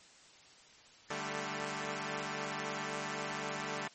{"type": "chord", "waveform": "5% pulse", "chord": "D suspended fourth", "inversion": "none", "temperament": "equal with one note detuned", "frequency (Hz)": [147.94, 196, 220], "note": ["D3", "G3", "A3"], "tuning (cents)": [13, 0, 0], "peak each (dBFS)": -30, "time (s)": [1.1, 3.88], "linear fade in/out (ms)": 5, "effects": ["white hiss -59 dBFS RMS until 3.94 s", "MP3 32 kbps"]}